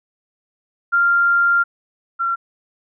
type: tone pair in turn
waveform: sine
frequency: 1392 / 1366.5 Hz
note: F6 / F6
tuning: -6 / -38 cents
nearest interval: unison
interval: 32 cents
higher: first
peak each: -12 / -17 dBFS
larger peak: first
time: 0.92-1.64 / 2.19-2.36 s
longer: first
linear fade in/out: 20 ms
effects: none